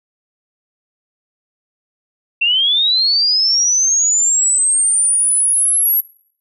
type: linear sweep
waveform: sine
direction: up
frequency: 2681 to 11660 Hz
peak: -11 dBFS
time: 2.41-6.01 s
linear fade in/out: 10 ms
effects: noise-tail reverb RT60 0.6 s tail -23 dB re dry